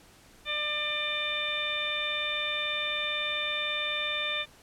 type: harmonic tone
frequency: 597 Hz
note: D5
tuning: 28 cents sharp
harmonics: 1 / 2 / 3 / 4 / 5 / 6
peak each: -39 / -39 / -37 / -33 / -41 / -32 dBFS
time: 0.45-4.46 s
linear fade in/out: 50 ms
effects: pink hiss -56 dBFS RMS until 4.62 s + low-pass 12000 Hz 12 dB/octave